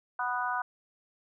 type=harmonic tone; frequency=246.9 Hz; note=B3; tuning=in tune; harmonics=3 / 4 / 5 / 6; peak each=-35 / -33 / -35 / -34 dBFS; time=0.19-0.62 s; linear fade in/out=5 ms; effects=none